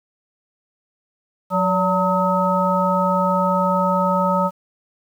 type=harmonic tone with a mistuned harmonic; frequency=182.2 Hz; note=F#3; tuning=26 cents flat; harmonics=1 / 3 / 5 / 7; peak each=-21 / -21 / -21 / -21 dBFS; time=1.5-4.51 s; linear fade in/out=50 ms; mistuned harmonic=3; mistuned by=+76 cents; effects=8-bit